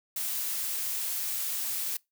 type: noise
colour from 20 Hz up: blue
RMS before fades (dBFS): -32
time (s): 0.16-1.97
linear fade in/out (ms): 5
effects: noise-tail reverb RT60 0.2 s tail -24 dB re dry